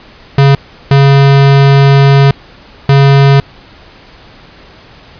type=tone bursts at uneven times; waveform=square; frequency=138.59 Hz; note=C#3; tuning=in tune; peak=-3 dBFS; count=3; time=0.38-0.55 / 0.91-2.31 / 2.89-3.4 s; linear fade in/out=2 ms; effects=pink hiss -37 dBFS RMS until 5.19 s + resampled to 11025 Hz